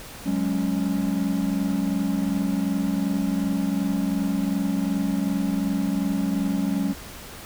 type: chord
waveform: triangle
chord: F# suspended second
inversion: none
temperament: equal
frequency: 185 / 207.7 / 277.2 Hz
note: F#3 / G#3 / C#4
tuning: 0 / 0 / 0 cents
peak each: -24 dBFS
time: 0.25-6.94 s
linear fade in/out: 20 ms
effects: pink hiss -40 dBFS RMS until 7.45 s